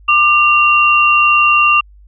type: tone pair together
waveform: sine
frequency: 1192.8 / 2761 Hz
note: D6 / F7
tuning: +27 / -20 cents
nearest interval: octave + minor third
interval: 1453 cents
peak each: -10 dBFS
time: 0.08-1.81 s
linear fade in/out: 10 ms
effects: added 50 Hz sine -39 dBFS peak until 2.07 s